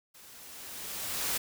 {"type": "noise with level ramp", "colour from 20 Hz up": "white", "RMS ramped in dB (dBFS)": [-54, -30], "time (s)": [0.14, 1.38], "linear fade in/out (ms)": 10, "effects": []}